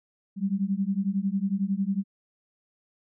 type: beating tone pair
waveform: sine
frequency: 190.5 / 201.5 Hz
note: G3 / G3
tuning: -49 / +48 cents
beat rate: 11 Hz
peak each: -27 dBFS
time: 0.36-2.04 s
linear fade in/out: 50 ms
effects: none